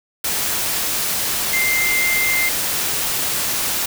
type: tone in noise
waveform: sine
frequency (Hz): 2093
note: C7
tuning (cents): 0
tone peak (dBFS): -17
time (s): 1.53-2.49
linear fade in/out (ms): 5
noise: white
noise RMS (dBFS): -21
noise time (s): 0.24-3.86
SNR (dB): +1
effects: none